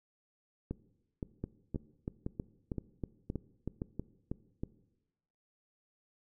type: two click trains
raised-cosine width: 3 ms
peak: -23 / -23 dBFS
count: 7 / 11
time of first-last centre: 0.71-3.819 / 1.44-4.635 s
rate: 1.93 / 3.13 Hz
effects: noise-tail reverb RT60 1.0 s tail -19 dB re dry